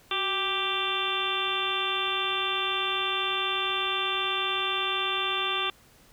harmonic tone with a mistuned harmonic, 392 Hz, G4, in tune, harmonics 1 / 2 / 3 / 4 / 5 / 6 / 7 / 8 / 9, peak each -36 / -38 / -31 / -38 / -42 / -37 / -33 / -35 / -31 dBFS, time 0.11-5.7 s, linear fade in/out 2 ms, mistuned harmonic 1, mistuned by -74 cents, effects pink hiss -57 dBFS RMS until 6.12 s

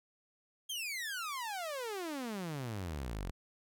sawtooth exponential sweep, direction down, 3281 to 41.2 Hz, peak -34 dBFS, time 0.69-3.31 s, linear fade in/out 10 ms, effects none

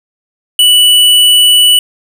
square tone, 2960 Hz, F#7, in tune, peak -4 dBFS, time 0.59-1.79 s, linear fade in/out 2 ms, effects none

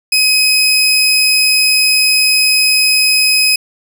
40% pulse tone pair together, 2528 / 5056 Hz, D#7 / D#8, +27 / +27 cents, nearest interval octave, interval 1200 cents, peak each -11 dBFS, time 0.12-3.56 s, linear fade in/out 5 ms, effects none

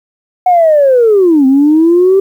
sine linear two-way sweep, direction down then up, 740 to 259.3 to 393.7 Hz, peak -3 dBFS, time 0.46-2.2 s, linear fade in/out 5 ms, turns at 1.46 s, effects tanh soft clip ceiling 0 dBFS + 7-bit

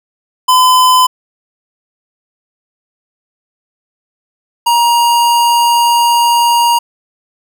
square tone pair in turn, 1015 / 944.6 Hz, B5 / A#5, +47 / +23 cents, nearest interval minor second, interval 124 cents, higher first, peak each -6 / -8 dBFS, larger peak first, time 0.48-1.07 / 4.66-6.79 s, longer second, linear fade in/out 10 ms, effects none

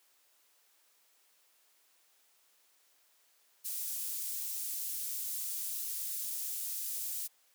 pink high-pass noise, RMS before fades -38 dBFS, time 3.64-7.28 s, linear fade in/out 20 ms, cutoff 10000 Hz, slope 12 dB/octave, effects white hiss -69 dBFS RMS until 7.54 s + high-pass 400 Hz 12 dB/octave

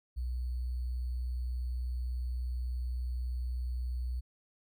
sine tone with sample-and-hold, 61.74 Hz, B1, in tune, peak -32 dBFS, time 0.16-4.21 s, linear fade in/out 20 ms, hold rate 4410 Hz, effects none

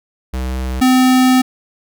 square tone pair in turn, 64.1 / 256.4 Hz, C2 / C4, -35 / -35 cents, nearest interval 2 octaves, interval 2400 cents, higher second, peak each -19 / -9 dBFS, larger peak second, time 0.33-0.81 / 0.81-1.42 s, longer second, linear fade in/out 10 ms, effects none

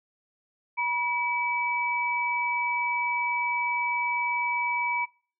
sine tone pair together, 964.5 / 2294 Hz, B5 / D7, -41 / -41 cents, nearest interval octave + minor third, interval 1500 cents, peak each -27 dBFS, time 0.77-5.06 s, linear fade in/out 20 ms, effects noise-tail reverb RT60 0.4 s tail -22 dB re dry

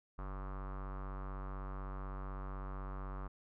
square tone with low-pass filter, 47.97 Hz, G1, 37 cents flat, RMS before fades -43 dBFS, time 0.18-3.28 s, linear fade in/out 10 ms, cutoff 1200 Hz, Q 4.6, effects none

